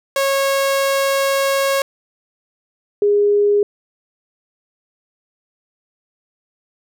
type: tone pair in turn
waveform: sawtooth / sine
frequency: 548 / 410.5 Hz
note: C#5 / G#4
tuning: -20 / -20 cents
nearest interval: perfect fourth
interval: 500 cents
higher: first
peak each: -11 dBFS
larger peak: neither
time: 0.16-1.82 / 3.02-3.63 s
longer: first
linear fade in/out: 2 ms
effects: none